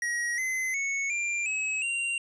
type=tone with pitch steps; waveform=square; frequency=1900 / 2048 / 2208 / 2380 / 2566 / 2766 Hz; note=A#6 / C7 / C#7 / D7 / E7 / F7; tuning=+33 / -38 / -7 / +22 / -47 / -17 cents; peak=-28 dBFS; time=0.02-2.18 s; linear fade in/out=2 ms; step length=360 ms; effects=resampled to 22050 Hz